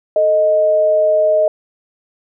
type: tone pair together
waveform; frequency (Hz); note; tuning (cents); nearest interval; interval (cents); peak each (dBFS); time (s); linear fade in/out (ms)
sine; 440 / 622.3; A4 / D#5; 0 / 0; tritone; 600; -21 / -10; 0.16-1.48; 2
effects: none